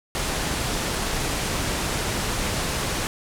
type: low-pass noise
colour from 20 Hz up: pink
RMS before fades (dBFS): -26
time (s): 0.15-3.07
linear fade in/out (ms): 0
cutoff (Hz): 11000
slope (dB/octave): 24
effects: none